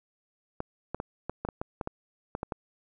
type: clicks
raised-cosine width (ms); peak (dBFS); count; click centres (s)
1; -18; 12; 0.604 / 0.946 / 1.001 / 1.296 / 1.45 / 1.488 / 1.615 / 1.812 / 1.874 / 2.351 / 2.431 / 2.522
effects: none